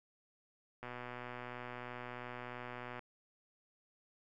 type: click train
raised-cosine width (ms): 0.5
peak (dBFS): -30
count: 267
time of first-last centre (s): 0.83-2.993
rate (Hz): 123
effects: none